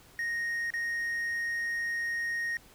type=tone with dropouts; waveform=triangle; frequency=1864.7 Hz; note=A#6; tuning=in tune; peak=-28 dBFS; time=0.19-2.57 s; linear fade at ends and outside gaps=1 ms; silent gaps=0.704-0.738 s; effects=pink hiss -57 dBFS RMS until 2.74 s